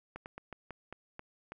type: slowing click train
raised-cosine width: 0.5 ms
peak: -28 dBFS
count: 8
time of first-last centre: 0.16-1.52 s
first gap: 99 ms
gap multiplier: 1.22
effects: none